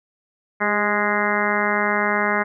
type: harmonic tone with a mistuned harmonic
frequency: 207.7 Hz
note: G#3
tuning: in tune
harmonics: 1 / 2 / 3 / 4 / 5 / 6 / 7 / 8 / 9 / 10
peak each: -27 / -27 / -27 / -27 / -27 / -27 / -27 / -27 / -27 / -27 dBFS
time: 0.6-2.44 s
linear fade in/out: 20 ms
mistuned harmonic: 2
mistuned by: -28 cents
effects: none